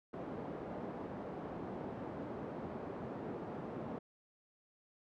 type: band-pass noise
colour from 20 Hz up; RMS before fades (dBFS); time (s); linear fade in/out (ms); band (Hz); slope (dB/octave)
pink; -44; 0.13-3.99; 10; 180 to 720; 12
effects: none